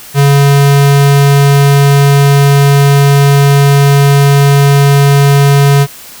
square tone, 140.8 Hz, C#3, 27 cents sharp, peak -4 dBFS, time 0.14-5.87 s, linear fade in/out 50 ms, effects white hiss -31 dBFS RMS until 6.2 s

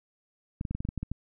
clicks, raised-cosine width 5 ms, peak -20 dBFS, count 10, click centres 0.611 / 0.652 / 0.71 / 0.75 / 0.805 / 0.851 / 0.889 / 0.977 / 1.03 / 1.116 s, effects none

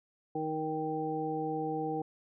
harmonic tone, 156.7 Hz, D#3, 13 cents sharp, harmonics 1 / 2 / 3 / 5, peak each -41 / -36 / -36 / -36 dBFS, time 0.35-2.02 s, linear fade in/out 5 ms, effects none

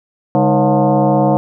sine tone with frequency modulation, 203.8 Hz, G#3, 32 cents flat, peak -9 dBFS, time 0.35-1.37 s, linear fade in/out 0 ms, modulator 172 Hz, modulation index 3.8, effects none

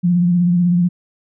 sine tone with vibrato, 175.7 Hz, F3, 11 cents sharp, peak -11 dBFS, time 0.03-0.89 s, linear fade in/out 20 ms, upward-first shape sine, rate 16 Hz, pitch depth 41 cents each way, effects none

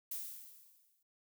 violet noise with exponential decay, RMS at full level -39 dBFS, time 0.11-1.03 s, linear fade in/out 5 ms, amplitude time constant 200 ms, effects none

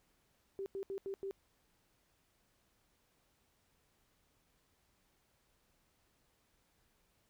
sine tone bursts at uneven times, 390.6 Hz, G4, 6 cents flat, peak -38 dBFS, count 5, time 0.59-0.66 / 0.75-0.83 / 0.9-0.98 / 1.06-1.14 / 1.23-1.31 s, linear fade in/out 0 ms, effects pink hiss -75 dBFS RMS until 7.29 s

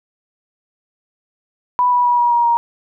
sine tone with pitch steps, 987.8 / 978.1 / 968.6 / 959.1 / 949.8 / 940.5 Hz, B5 / B5 / B5 / A#5 / A#5 / A#5, 0 / -17 / -34 / +49 / +32 / +15 cents, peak -11 dBFS, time 1.79-2.57 s, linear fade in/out 0 ms, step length 130 ms, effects none

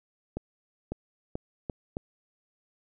accelerating click train, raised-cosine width 2 ms, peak -19 dBFS, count 5, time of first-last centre 0.37-1.969 s, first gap 550 ms, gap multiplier 0.79, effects none

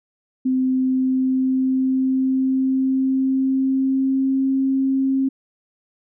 sine tone with pitch glide, 258.9 to 267.6 Hz, C4 to C4, -18 to +39 cents, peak -16 dBFS, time 0.45-5.29 s, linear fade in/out 10 ms, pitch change +57 cents, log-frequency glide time 0.6-4.49 s, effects none

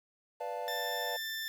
triangle chord, B half-diminished seventh, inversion none, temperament equal, 493.9 / 587.3 / 698.5 / 880 Hz, B4 / D5 / F5 / A5, 0 / 0 / 0 / 0 cents, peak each -39 dBFS, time 0.4-1.17 s, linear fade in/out 10 ms
20% pulse tone, 1776 Hz, A6, 16 cents sharp, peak -31 dBFS, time 0.68-1.48 s, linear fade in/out 0 ms
effects 10-bit

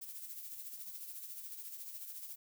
violet noise with tremolo, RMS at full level -45 dBFS, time 0.01-2.36 s, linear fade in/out 10 ms, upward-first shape sine, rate 14 Hz, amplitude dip 50%, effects none

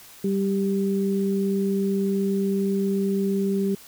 sine tone pair together, 195.4 / 393.5 Hz, G3 / G4, -5 / +7 cents, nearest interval octave, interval 1212 cents, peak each -22 / -25 dBFS, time 0.24-3.75 s, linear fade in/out 5 ms, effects white hiss -47 dBFS RMS until 3.87 s

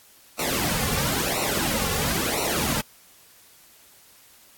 pink noise with flanger, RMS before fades -25 dBFS, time 0.39-2.81 s, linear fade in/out 2 ms, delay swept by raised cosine 0.6 to 3.2 ms, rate 0.99 Hz, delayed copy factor -0.9, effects white hiss -53 dBFS RMS until 4.57 s + AAC 64 kbps

